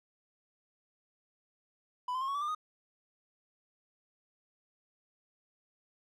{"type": "tone with pitch steps", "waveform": "triangle", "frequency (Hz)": [995, 1032.5, 1071.4, 1111.7, 1153.6, 1197, 1242.1], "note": ["B5", "C6", "C6", "C#6", "D6", "D6", "D#6"], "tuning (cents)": [13, -23, 41, 5, -31, 33, -3], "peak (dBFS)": -30, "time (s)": [2.08, 2.549], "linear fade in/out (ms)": 5, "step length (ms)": 67, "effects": []}